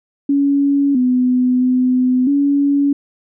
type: tone with pitch steps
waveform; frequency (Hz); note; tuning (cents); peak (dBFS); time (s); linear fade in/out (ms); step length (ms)
sine; 281.1 / 251.3 / 253.3 / 282.8; C#4 / B3 / B3 / C#4; +24 / +30 / +44 / +35; -11; 0.29-2.93; 5; 660
effects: none